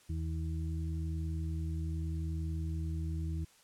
harmonic tone, 80.8 Hz, E2, 34 cents flat, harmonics 1 / 2 / 4, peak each -34 / -40 / -46 dBFS, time 0.09-3.45 s, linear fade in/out 10 ms, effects white hiss -63 dBFS RMS until 3.63 s + low-pass 10000 Hz 12 dB/octave

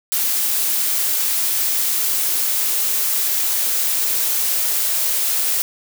blue noise with high-pass filter sweep, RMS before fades -19 dBFS, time 0.12-5.62 s, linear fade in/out 0 ms, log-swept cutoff 270 to 450 Hz, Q 2, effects none

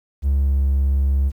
triangle tone with pitch glide, 69.3 to 68.54 Hz, C#2 to C#2, 0 to -19 cents, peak -12 dBFS, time 0.22-1.32 s, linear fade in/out 50 ms, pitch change -19 cents, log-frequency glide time 0.46-0.53 s, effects tanh soft clip ceiling -9 dBFS + 9-bit

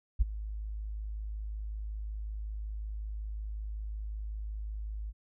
sine tone with ADSR envelope, 52.7 Hz, G#1, 26 cents sharp, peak -18 dBFS, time 0.19-5.13 s, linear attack 24 ms, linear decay 18 ms, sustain -17 dB, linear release 42 ms, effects none

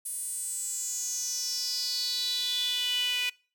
sawtooth tone with high-pass filter sweep, 493.9 Hz, B4, in tune, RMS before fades -31 dBFS, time 0.05-3.3 s, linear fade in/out 10 ms, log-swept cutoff 10000 to 2600 Hz, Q 7.2, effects noise-tail reverb RT60 0.4 s tail -25 dB re dry

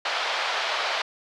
pink band-pass noise, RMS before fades -27 dBFS, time 0.05-1.02 s, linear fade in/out 5 ms, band 640 to 4500 Hz, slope 24 dB/octave, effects none

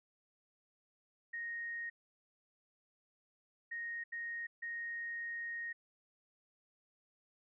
sine tone bursts at uneven times, 1864.7 Hz, A#6, in tune, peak -39 dBFS, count 4, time 1.33-1.9 / 3.71-4.04 / 4.12-4.47 / 4.62-5.73 s, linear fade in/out 10 ms, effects none

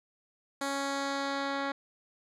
10% pulse tone with low-pass filter sweep, 277.2 Hz, C#4, in tune, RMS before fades -33 dBFS, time 0.61-1.72 s, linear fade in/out 5 ms, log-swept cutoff 9700 to 3000 Hz, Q 1.1, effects none

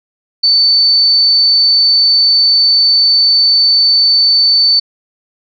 sine tone, 4524 Hz, C#8, 34 cents sharp, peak -6 dBFS, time 0.43-4.8 s, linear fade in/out 10 ms, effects none

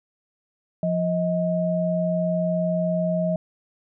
sine tone pair together, 174.61 / 631.7 Hz, F3 / D#5, 0 / +26 cents, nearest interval octave + minor seventh, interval 2226 cents, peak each -23 dBFS, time 0.83-3.36 s, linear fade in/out 2 ms, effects none

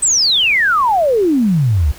sine exponential sweep, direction down, 8372 to 65.41 Hz, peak -10 dBFS, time 0.02-1.92 s, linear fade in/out 10 ms, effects pink hiss -38 dBFS RMS until 1.98 s

